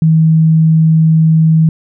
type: tone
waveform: sine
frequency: 160 Hz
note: D#3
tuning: 49 cents sharp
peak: -5 dBFS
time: 0.02-1.69 s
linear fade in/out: 2 ms
effects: none